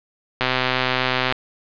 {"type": "click train", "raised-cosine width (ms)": 0.3, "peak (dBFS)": -3, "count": 118, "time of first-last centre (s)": [0.41, 1.324], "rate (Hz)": 128, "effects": ["resampled to 11025 Hz", "7-bit"]}